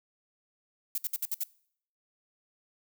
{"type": "noise bursts", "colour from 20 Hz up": "violet", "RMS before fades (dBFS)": -31, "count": 6, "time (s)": [0.95, 1.435], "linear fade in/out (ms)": 2, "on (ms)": 30, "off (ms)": 61, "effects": ["noise-tail reverb RT60 0.6 s tail -22 dB re dry"]}